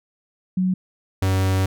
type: tone pair in turn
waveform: sine / 45% pulse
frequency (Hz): 185 / 94.88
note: F#3 / F#2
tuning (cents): 0 / +44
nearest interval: octave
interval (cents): 1156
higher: first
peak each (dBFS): -17 / -17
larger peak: neither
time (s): 0.57-0.74 / 1.22-1.66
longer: second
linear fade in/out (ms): 5
effects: none